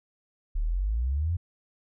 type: exponential sweep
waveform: sine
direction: up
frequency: 35.3 to 90.6 Hz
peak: -24 dBFS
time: 0.55-1.37 s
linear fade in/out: 10 ms
effects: none